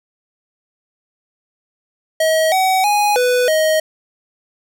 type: tone with pitch steps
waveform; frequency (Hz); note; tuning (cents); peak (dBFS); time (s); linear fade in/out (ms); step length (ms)
square; 637 / 755 / 829 / 495.9 / 628; D#5 / F#5 / G#5 / B4 / D#5; +41 / +35 / -3 / +7 / +16; -13; 2.2-3.8; 5; 320
effects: none